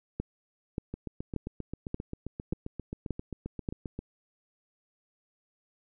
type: two click trains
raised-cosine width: 3 ms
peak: -18 / -23 dBFS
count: 7 / 24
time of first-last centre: 0.2-3.688 / 0.94-3.99 s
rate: 1.72 / 7.54 Hz
effects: none